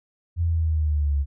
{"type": "exponential sweep", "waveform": "sine", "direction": "down", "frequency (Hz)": [86.1, 69.3], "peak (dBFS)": -19, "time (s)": [0.36, 1.26], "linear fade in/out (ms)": 50, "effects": []}